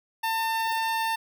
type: tone with notch filter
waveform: sawtooth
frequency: 899 Hz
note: A5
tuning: 37 cents sharp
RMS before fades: -27 dBFS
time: 0.23-1.16 s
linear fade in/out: 10 ms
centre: 7000 Hz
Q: 1.6
effects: none